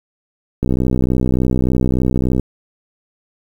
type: click train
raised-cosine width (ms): 3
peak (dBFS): -4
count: 113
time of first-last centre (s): 0.63-2.397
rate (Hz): 63.4
effects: 7-bit